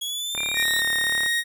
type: linear sweep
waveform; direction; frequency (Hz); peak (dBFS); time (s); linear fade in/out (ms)
sawtooth; up; 3322 to 3951; -24; 0.01-0.81; 10
type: click train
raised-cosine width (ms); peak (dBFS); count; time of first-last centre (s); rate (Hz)
0.5; -19; 34; 0.35-1.262; 36.2
type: tone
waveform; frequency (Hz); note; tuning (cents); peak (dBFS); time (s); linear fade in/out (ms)
triangle; 2367; D7; +13; -25; 0.37-0.64; 10
type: tone with pitch glide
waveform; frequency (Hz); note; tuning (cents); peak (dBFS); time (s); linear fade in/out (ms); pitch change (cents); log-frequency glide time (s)
30% pulse; 1850 to 1872.6; A#6 to A#6; -14 to +7; -18; 0.54-1.44; 50; +21; 0.89-1.33
effects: none